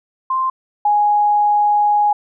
sine tone pair in turn, 1046.5 / 830.6 Hz, C6 / G#5, 0 / 0 cents, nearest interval major third, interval 400 cents, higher first, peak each -15 / -11 dBFS, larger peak second, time 0.3-0.5 / 0.85-2.13 s, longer second, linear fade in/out 5 ms, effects none

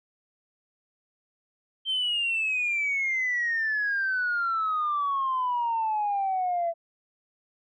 sine exponential sweep, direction down, 3143 to 666 Hz, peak -23 dBFS, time 1.85-6.74 s, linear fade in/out 50 ms, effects tanh soft clip ceiling -20 dBFS

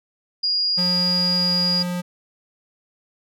sine tone, 4856 Hz, D#8, 43 cents flat, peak -18 dBFS, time 0.43-1.83 s, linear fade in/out 10 ms
square tone with pitch glide, 179 to 177.76 Hz, F3 to F3, +43 to +31 cents, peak -24 dBFS, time 0.77-2.02 s, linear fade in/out 20 ms, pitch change -12 cents, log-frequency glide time 1.31-1.54 s
effects none

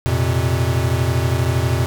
square chord, F suspended fourth, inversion none, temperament equal with one note detuned, 87.31 / 116.54 / 129.09 Hz, F2 / Bb2 / C3, 0 / 0 / -23 cents, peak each -21 dBFS, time 0.06-1.86 s, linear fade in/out 0 ms, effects none

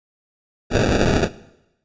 violet noise with sample-and-hold, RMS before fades -17 dBFS, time 0.7-1.29 s, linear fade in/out 50 ms, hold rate 1050 Hz, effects noise-tail reverb RT60 0.9 s tail -18 dB re dry + resampled to 16000 Hz

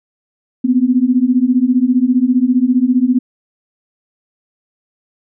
sine beating tone pair, 243.3 / 258.3 Hz, B3 / C4, -26 / -22 cents, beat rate 15 Hz, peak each -13 / -12 dBFS, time 0.64-3.19 s, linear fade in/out 10 ms, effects none

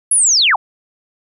sine linear sweep, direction down, 10910 to 671 Hz, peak -9 dBFS, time 0.11-0.56 s, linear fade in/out 5 ms, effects none

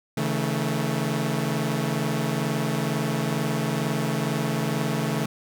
sawtooth chord, A major, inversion first, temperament equal with one note detuned, 138.59 / 160.77 / 220 Hz, C#3 / E3 / A3, 0 / -43 / 0 cents, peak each -24 dBFS, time 0.17-5.26 s, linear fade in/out 5 ms, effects none

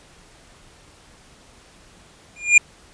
square tone with exponential growth, 2413 Hz, D7, 46 cents sharp, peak -5 dBFS, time 2.36-2.58 s, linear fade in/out 5 ms, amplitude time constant 46 ms, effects pink hiss -50 dBFS RMS until 2.93 s + resampled to 22050 Hz

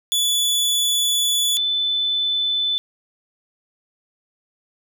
sawtooth / sine tone pair in turn, 3445 / 3511 Hz, A7 / A7, -37 / -4 cents, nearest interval unison, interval 33 cents, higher second, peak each -14 / -18 dBFS, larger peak first, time 0.12-1.57 / 1.57-2.78 s, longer first, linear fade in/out 0 ms, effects none

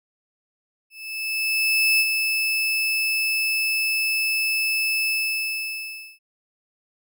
35% pulse tone with ADSR envelope, 2620 Hz, E7, 11 cents flat, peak -14 dBFS, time 0.9-6.19 s, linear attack 1100 ms, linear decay 43 ms, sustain -5 dB, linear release 1100 ms, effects none

